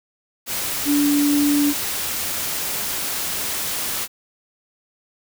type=tone in noise; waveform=sine; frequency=289.6 Hz; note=D4; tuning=24 cents flat; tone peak=-15 dBFS; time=0.85-1.74 s; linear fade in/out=50 ms; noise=white; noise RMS=-25 dBFS; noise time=0.46-4.08 s; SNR=+7 dB; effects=none